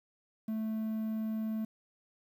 triangle tone with quantisation, 219.2 Hz, A3, 6 cents flat, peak -30 dBFS, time 0.48-1.65 s, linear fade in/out 5 ms, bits 10, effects none

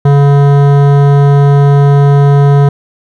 sine tone with hard clipping, 141.7 Hz, C#3, 38 cents sharp, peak -5 dBFS, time 0.05-2.69 s, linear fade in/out 5 ms, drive 15 dB, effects none

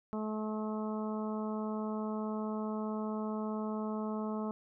harmonic tone, 215.4 Hz, A3, 37 cents flat, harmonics 1 / 2 / 3 / 4 / 5 / 6, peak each -35 / -41 / -44 / -46 / -46 / -49 dBFS, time 0.13-4.51 s, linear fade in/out 0 ms, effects none

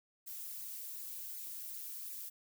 violet noise with flanger, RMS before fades -45 dBFS, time 0.26-2.3 s, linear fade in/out 20 ms, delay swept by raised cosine 0.43 to 6.03 ms, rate 2.7 Hz, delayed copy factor +0.85, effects none

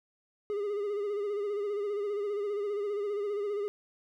triangle tone with vibrato, 410 Hz, G#4, 22 cents flat, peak -28 dBFS, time 0.5-3.68 s, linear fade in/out 0 ms, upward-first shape sine, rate 15 Hz, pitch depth 52 cents each way, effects none

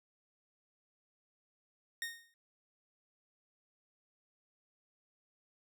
sawtooth tone with exponential decay, 1850 Hz, A#6, 14 cents flat, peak -31 dBFS, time 2.02-2.34 s, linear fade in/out 1 ms, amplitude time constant 68 ms, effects none

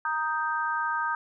sine chord, Eb major, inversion second, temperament equal, 932.3 / 1244.5 / 1568 Hz, Bb5 / Eb6 / G6, 0 / 0 / 0 cents, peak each -30 dBFS, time 0.05-1.15 s, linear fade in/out 2 ms, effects none

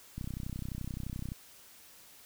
click train, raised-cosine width 5 ms, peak -26 dBFS, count 37, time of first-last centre 0.18-1.319 s, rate 31.6 Hz, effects white hiss -56 dBFS RMS until 2.25 s

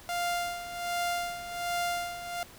sawtooth tone with tremolo, 698.5 Hz, F5, in tune, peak -24 dBFS, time 0.09-2.43 s, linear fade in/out 0 ms, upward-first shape sine, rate 1.3 Hz, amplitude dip 70%, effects pink hiss -51 dBFS RMS until 2.58 s

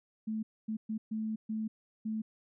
sine tone bursts at uneven times, 218.5 Hz, A3, 12 cents flat, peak -32 dBFS, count 6, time 0.27-0.43 / 0.68-0.77 / 0.89-0.98 / 1.11-1.36 / 1.49-1.68 / 2.05-2.22 s, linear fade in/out 10 ms, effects none

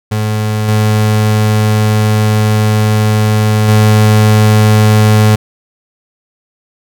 35% pulse tone with level steps, 107.3 Hz, A2, 43 cents flat, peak -10 / -6 / -3 dBFS, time 0.11-5.36 s, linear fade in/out 10 ms, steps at 0.68 / 3.68 s, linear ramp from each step 5 ms, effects none

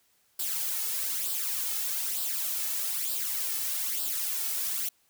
blue noise with flanger, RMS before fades -31 dBFS, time 0.39-4.89 s, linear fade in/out 5 ms, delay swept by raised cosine 0.23 to 2.33 ms, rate 1.1 Hz, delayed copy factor +0.6, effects white hiss -68 dBFS RMS until 5.09 s

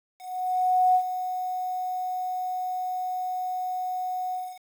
sine tone with ADSR envelope, 736 Hz, F#5, 9 cents flat, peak -16 dBFS, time 0.18-4.6 s, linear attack 770 ms, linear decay 73 ms, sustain -11 dB, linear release 260 ms, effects 8-bit

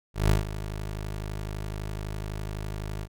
20% pulse tone with ADSR envelope, 51.91 Hz, G#1, in tune, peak -13 dBFS, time 0.14-3.08 s, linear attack 160 ms, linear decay 140 ms, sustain -14 dB, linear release 54 ms, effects none

